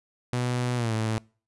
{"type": "tone with pitch glide", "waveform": "sawtooth", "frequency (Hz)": [123.47, 110.64], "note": ["B2", "A2"], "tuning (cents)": [0, 10], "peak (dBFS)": -21, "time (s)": [0.33, 1.18], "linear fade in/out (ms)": 0, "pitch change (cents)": -190, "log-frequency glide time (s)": [0.76, 0.92], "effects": ["noise-tail reverb RT60 0.4 s tail -25 dB re dry", "resampled to 24000 Hz"]}